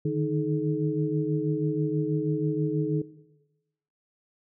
sine tone cluster, 149.3 / 155.5 / 311 / 428 Hz, D3 / D#3 / D#4 / A4, +29 / -1 / -1 / -48 cents, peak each -30 dBFS, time 0.05-3.02 s, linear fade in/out 5 ms, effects noise-tail reverb RT60 1.0 s tail -17 dB re dry

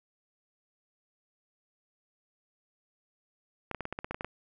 clicks, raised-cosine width 0.5 ms, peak -20 dBFS, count 11, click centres 3.713 / 3.747 / 3.807 / 3.854 / 3.926 / 3.989 / 4.045 / 4.11 / 4.145 / 4.209 / 4.246 s, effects none

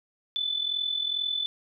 sine tone with amplitude modulation, 3500 Hz, A7, 10 cents flat, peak -23 dBFS, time 0.36-1.46 s, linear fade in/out 0 ms, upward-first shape sine, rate 42.3 Hz, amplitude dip 70%, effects none

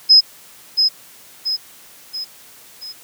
sine tone with echo, 5090 Hz, D#8, 39 cents sharp, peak -5 dBFS, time 0.09-0.21 s, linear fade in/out 20 ms, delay 680 ms, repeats 4, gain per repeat -6 dB, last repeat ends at 2.93 s, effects white hiss -44 dBFS RMS until 3.03 s + high-pass 80 Hz 12 dB/octave

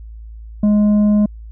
triangle tone with tanh clipping, 208.6 Hz, G#3, 8 cents sharp, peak -11 dBFS, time 0.63-1.26 s, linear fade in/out 5 ms, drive 10 dB, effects added 55 Hz sine -31 dBFS peak until 1.51 s

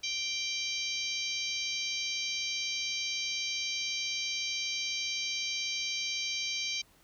harmonic tone with a mistuned harmonic, 784 Hz, G5, in tune, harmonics 3 / 4 / 5 / 6 / 7 / 8, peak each -37 / -38 / -39 / -40 / -40 / -41 dBFS, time 0.03-6.82 s, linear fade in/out 10 ms, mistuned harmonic 7, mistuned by +22 cents, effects pink hiss -63 dBFS RMS until 7.03 s

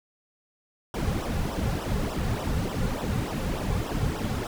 brown noise with flanger, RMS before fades -28 dBFS, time 0.94-4.47 s, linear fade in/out 2 ms, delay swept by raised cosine 0.44 to 3.24 ms, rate 3.4 Hz, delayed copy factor -0.85, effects none

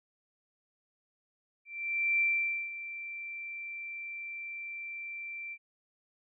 sine tone with ADSR envelope, 2349 Hz, D7, in tune, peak -24 dBFS, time 1.65-5.58 s, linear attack 550 ms, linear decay 500 ms, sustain -14 dB, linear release 56 ms, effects none

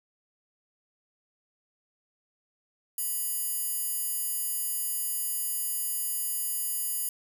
square tone with high-pass filter, 980 Hz, B5, 14 cents flat, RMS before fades -31 dBFS, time 2.98-7.09 s, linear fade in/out 2 ms, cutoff 11000 Hz, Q 1.5, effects 8-bit

